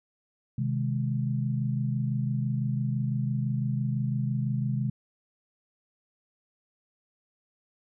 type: chord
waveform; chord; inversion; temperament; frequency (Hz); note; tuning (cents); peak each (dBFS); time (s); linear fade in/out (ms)
sine; Ab major; first; just; 129.78 / 155.74 / 207.7; C3 / Eb3 / Ab3; -14 / +2 / 0; -27 / -33 / -32; 0.58-4.9; 5
effects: none